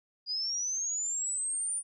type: linear sweep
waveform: sine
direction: up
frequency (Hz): 4828 to 9397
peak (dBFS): -30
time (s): 0.26-1.83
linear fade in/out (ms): 50
effects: none